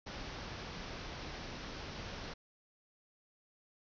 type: low-pass noise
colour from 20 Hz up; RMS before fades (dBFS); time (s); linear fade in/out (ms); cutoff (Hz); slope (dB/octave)
pink; -45; 0.06-2.34; 10; 5900; 96
effects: none